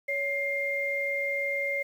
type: tone pair together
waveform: sine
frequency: 559.7 / 2111 Hz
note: C#5 / C7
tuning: +17 / +15 cents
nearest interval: octave + major seventh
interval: 2298 cents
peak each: -32 / -28 dBFS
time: 0.08-1.83 s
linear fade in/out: 10 ms
effects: 9-bit